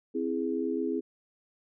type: chord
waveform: sine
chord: C augmented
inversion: none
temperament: equal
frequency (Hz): 261.6 / 329.6 / 415.3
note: C4 / E4 / G#4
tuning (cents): 0 / 0 / 0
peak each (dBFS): -32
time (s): 0.14-1.01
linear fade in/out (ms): 20
effects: none